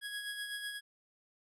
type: tone with tremolo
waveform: 25% pulse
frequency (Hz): 1661.2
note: G#6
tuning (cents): 0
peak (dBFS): -33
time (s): 0.01-0.81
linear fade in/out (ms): 50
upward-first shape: sine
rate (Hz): 8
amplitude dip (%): 45
effects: resampled to 32000 Hz